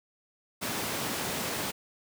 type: high-pass noise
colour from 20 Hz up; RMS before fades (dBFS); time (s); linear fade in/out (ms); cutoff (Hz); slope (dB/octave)
pink; -33; 0.61-1.72; 20; 150; 12
effects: none